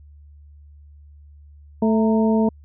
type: harmonic tone with a mistuned harmonic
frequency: 220 Hz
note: A3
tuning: in tune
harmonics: 1 / 2 / 3 / 4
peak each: -16 / -22 / -26 / -28 dBFS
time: 1.82-2.49 s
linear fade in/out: 5 ms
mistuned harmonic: 4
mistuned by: +77 cents
effects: added 73 Hz sine -43 dBFS peak until 2.64 s